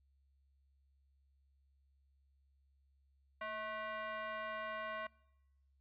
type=tone with frequency modulation; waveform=sine; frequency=223.7 Hz; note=A3; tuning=29 cents sharp; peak=-40 dBFS; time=3.41-5.07 s; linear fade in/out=5 ms; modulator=865 Hz; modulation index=2.2; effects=noise-tail reverb RT60 0.9 s tail -24 dB re dry + added 68 Hz sine -70 dBFS peak until 5.8 s